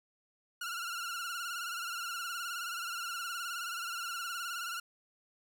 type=tone with vibrato; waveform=sawtooth; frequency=1396.9 Hz; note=F6; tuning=in tune; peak=-33 dBFS; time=0.61-4.8 s; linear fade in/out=5 ms; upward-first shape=sine; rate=19 Hz; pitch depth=73 cents each way; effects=none